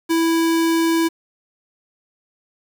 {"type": "tone", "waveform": "square", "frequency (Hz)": 329.6, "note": "E4", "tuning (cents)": 0, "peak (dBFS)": -16, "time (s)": [0.09, 1.09], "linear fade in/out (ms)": 20, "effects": ["7-bit"]}